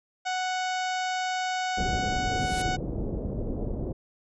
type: harmonic tone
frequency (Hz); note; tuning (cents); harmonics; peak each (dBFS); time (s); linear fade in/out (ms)
740; F#5; 0; 1 / 2 / 3 / 4 / 5 / 6 / 7 / 8 / 9 / 10; -28 / -34 / -38 / -40 / -42 / -44 / -45 / -46 / -47 / -48; 0.25-2.77; 20
type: low-pass noise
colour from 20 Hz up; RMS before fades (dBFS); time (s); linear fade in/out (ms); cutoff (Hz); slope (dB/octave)
pink; -31; 1.77-3.93; 10; 530; 24
type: noise with exponential growth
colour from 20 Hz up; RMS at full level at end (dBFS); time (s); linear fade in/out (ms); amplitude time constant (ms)
blue; -30; 2.21-2.62; 5; 88
effects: resampled to 22050 Hz